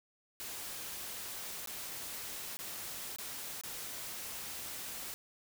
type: noise with dropouts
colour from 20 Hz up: white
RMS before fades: -43 dBFS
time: 0.4-5.14 s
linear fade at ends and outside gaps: 0 ms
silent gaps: 1.66-1.673 / 2.57-2.59 / 3.161-3.185 / 3.612-3.636 s
effects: none